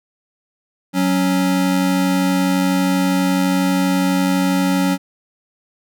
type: tone pair together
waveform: square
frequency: 185 / 277.2 Hz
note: F#3 / C#4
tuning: 0 / 0 cents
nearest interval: perfect fifth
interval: 700 cents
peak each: -18 dBFS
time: 0.93-4.98 s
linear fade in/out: 50 ms
effects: none